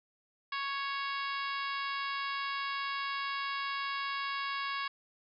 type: harmonic tone with a mistuned harmonic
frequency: 554.4 Hz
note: C#5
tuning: in tune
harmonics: 2 / 3 / 4 / 5 / 6 / 7 / 8 / 9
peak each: -36 / -40 / -42 / -44 / -46 / -47 / -48 / -49 dBFS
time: 0.52-4.88 s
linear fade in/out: 5 ms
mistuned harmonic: 8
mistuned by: +17 cents
effects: none